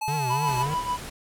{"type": "tone", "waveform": "square", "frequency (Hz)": 863, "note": "A5", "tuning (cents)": -34, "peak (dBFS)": -27, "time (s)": [0.01, 0.63], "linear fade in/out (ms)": 10}
{"type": "tone with vibrato", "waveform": "square", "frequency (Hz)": 138.59, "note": "C#3", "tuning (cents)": 0, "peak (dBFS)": -28, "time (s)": [0.08, 0.74], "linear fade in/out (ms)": 0, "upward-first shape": "triangle", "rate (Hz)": 3.5, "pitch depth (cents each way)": 210}
{"type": "tone with tremolo", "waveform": "triangle", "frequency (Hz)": 987.8, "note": "B5", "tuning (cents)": 0, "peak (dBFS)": -21, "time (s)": [0.29, 0.98], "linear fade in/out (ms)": 20, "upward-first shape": "sine", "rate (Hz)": 6.8, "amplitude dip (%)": 70}
{"type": "low-pass noise", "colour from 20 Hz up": "pink", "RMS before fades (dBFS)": -38, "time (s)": [0.47, 1.1], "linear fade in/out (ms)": 10, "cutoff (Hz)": 12000, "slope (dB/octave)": 24}
{"effects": []}